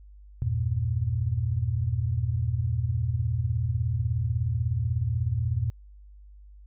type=chord; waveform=sine; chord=E diminished; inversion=none; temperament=just; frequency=82.41 / 98.89 / 118.67 Hz; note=E2 / G2 / Bb2; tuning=0 / +16 / +31 cents; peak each=-29 / -31 / -26 dBFS; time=0.42-5.7 s; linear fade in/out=0 ms; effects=added 50 Hz sine -46 dBFS peak until 6.66 s